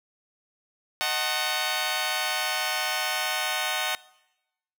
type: chord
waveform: 10% pulse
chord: D# diminished seventh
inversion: none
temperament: just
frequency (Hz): 622.3 / 746.7 / 896 / 1075.3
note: D#5 / F#5 / A5 / C6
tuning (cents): 0 / +16 / +31 / +47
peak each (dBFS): -24 / -20 / -24 / -25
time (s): 1.01-3.95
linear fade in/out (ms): 0
effects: noise-tail reverb RT60 0.9 s tail -21 dB re dry